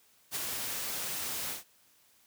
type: noise with ADSR envelope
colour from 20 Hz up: white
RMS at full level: -33 dBFS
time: 0.31-1.64 s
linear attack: 48 ms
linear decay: 13 ms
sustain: -3 dB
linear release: 140 ms
effects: white hiss -65 dBFS RMS until 2.26 s + high-pass 60 Hz 12 dB/octave